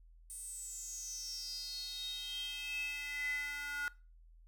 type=tone with high-pass filter sweep; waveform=square; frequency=288.8 Hz; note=D4; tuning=29 cents flat; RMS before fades=-42 dBFS; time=0.3-3.88 s; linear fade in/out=0 ms; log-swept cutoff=9200 to 1500 Hz; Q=9.7; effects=noise-tail reverb RT60 0.3 s tail -20 dB re dry + added 41 Hz sine -57 dBFS peak until 4.47 s